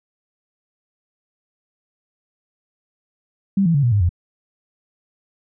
sine tone with pitch steps, 196 / 166.73 / 141.83 / 120.65 / 102.63 / 87.31 Hz, G3 / E3 / C#3 / B2 / G#2 / F2, 0 / +20 / +40 / -40 / -20 / 0 cents, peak -13 dBFS, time 3.57-4.092 s, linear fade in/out 5 ms, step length 87 ms, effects none

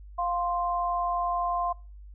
sine tone pair together, 701.9 / 1046.5 Hz, F5 / C6, +9 / 0 cents, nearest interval perfect fifth, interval 691 cents, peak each -28 dBFS, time 0.18-1.73 s, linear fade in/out 10 ms, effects noise-tail reverb RT60 0.4 s tail -26 dB re dry + added 50 Hz sine -43 dBFS peak until 2.14 s

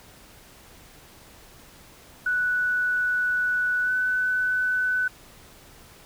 sine tone with pitch glide, 1480 to 1501.5 Hz, F#6 to F#6, 0 to +25 cents, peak -21 dBFS, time 2.26-5.08 s, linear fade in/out 5 ms, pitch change +25 cents, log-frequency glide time 3.83-3.92 s, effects pink hiss -50 dBFS RMS until 6.05 s

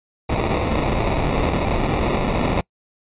pink noise with sample-and-hold, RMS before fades -20 dBFS, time 0.29-2.61 s, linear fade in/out 5 ms, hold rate 1575 Hz, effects noise-tail reverb RT60 0.1 s tail -26 dB re dry + resampled to 8000 Hz

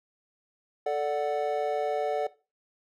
triangle chord, D major, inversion second, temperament equal, 440 / 587.3 / 740 Hz, A4 / D5 / F#5, 0 / 0 / 0 cents, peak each -28 dBFS, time 0.86-2.27 s, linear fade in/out 5 ms, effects noise-tail reverb RT60 0.3 s tail -18 dB re dry

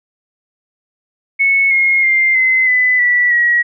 sine tone with pitch steps, 2203 / 2151 / 2101 / 2052 / 2004 / 1957 / 1911.2 Hz, C#7 / C7 / C7 / C7 / B6 / B6 / A#6, -11 / +47 / +7 / -34 / +25 / -16 / +43 cents, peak -9 dBFS, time 1.39-3.63 s, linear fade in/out 20 ms, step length 320 ms, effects none

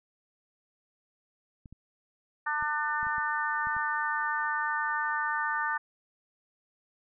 clicks, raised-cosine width 5 ms, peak -35 dBFS, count 8, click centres 1.658 / 1.726 / 2.625 / 3.03 / 3.068 / 3.182 / 3.671 / 3.766 s
harmonic tone, 299.5 Hz, D4, 34 cents sharp, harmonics 3 / 4 / 5 / 6, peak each -33 / -33 / -33 / -33 dBFS, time 2.46-5.78 s, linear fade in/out 10 ms
effects none

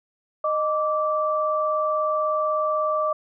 sine tone pair together, 617.7 / 1166 Hz, D#5 / D6, -13 / -13 cents, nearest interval major seventh, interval 1100 cents, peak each -23 dBFS, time 0.44-3.13 s, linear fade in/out 5 ms, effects none

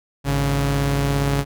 sawtooth tone pair together, 52.52 / 140.2 Hz, G#1 / C#3, +20 / +20 cents, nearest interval octave + perfect fourth, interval 1700 cents, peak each -20 / -15 dBFS, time 0.24-1.45 s, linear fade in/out 50 ms, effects none

